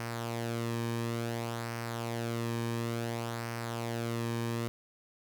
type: tone with flanger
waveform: sawtooth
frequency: 116.54 Hz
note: A#2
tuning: in tune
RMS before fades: -35 dBFS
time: 0-4.68 s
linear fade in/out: 0 ms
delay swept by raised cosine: 0.27 to 1.47 ms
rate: 0.57 Hz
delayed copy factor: -0.5
effects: none